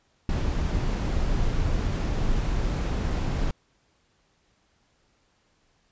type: noise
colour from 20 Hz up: brown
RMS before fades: -25 dBFS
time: 0.29-3.51 s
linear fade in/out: 2 ms
effects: pink hiss -67 dBFS RMS until 5.91 s + resampled to 16000 Hz